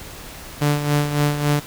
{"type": "tone with tremolo", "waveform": "sawtooth", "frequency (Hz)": 146.6, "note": "D3", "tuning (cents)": -3, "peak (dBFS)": -11, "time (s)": [0.61, 1.6], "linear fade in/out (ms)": 10, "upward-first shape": "sine", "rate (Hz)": 3.6, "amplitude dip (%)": 60, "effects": ["pink hiss -37 dBFS RMS until 1.66 s"]}